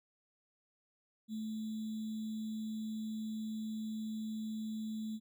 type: tone with sample-and-hold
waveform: sine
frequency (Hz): 218.2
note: A3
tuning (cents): -14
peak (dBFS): -37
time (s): 1.28-5.2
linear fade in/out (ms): 50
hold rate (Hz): 3675
effects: none